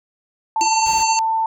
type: tone with pitch glide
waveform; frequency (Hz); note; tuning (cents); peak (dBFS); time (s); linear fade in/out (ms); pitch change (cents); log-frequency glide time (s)
sine; 884 to 892.7; A5 to A5; +8 to +25; -16; 0.56-1.46; 2; +17; 0.72-1.23
type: harmonic tone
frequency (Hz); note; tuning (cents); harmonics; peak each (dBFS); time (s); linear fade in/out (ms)
903; A5; +45; 1 / 3 / 5 / 7 / 8; -25 / -25 / -25 / -25 / -25; 0.61-1.19; 0
type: tone with exponential decay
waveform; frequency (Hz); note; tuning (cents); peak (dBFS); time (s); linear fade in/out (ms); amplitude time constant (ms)
sine; 334.8; E4; +27; -24; 0.61-0.74; 5; 28
type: noise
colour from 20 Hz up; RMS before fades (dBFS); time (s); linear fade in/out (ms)
pink; -35; 0.86-1.03; 2
effects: none